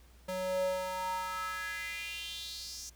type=tone with high-pass filter sweep; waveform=square; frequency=185.2 Hz; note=F#3; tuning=2 cents sharp; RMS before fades=-37 dBFS; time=0.28-2.9 s; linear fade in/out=10 ms; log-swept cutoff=380 to 6100 Hz; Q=4.5; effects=added 60 Hz sine -56 dBFS peak until 2.95 s + pink hiss -64 dBFS RMS until 2.95 s